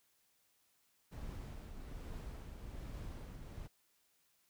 brown noise with tremolo, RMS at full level -45 dBFS, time 1.11-3.68 s, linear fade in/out 20 ms, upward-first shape triangle, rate 1.2 Hz, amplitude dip 45%, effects white hiss -75 dBFS RMS until 4.49 s

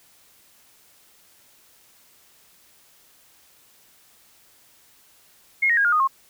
sine tone with pitch steps, 2152 / 1873.4 / 1630.9 / 1419.8 / 1236 / 1076 Hz, C7 / A#6 / G#6 / F6 / D#6 / C6, +48 / +8 / -32 / +28 / -12 / +48 cents, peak -16 dBFS, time 5.62-6.076 s, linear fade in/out 10 ms, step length 76 ms, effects white hiss -56 dBFS RMS until 6.29 s

